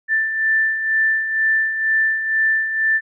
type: beating tone pair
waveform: sine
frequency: 1769 / 1771.1 Hz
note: A6 / A6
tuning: +9 / +11 cents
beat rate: 2.1 Hz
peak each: -24 / -16 dBFS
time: 0.08-3.01 s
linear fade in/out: 50 ms
effects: none